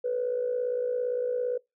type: tone with amplitude modulation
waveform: sine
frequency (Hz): 493.9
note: B4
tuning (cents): 0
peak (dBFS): -22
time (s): 0.04-1.58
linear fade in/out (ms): 10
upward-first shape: sine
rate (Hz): 57.6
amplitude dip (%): 65
effects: noise-tail reverb RT60 0.2 s tail -25 dB re dry + tanh soft clip ceiling -19 dBFS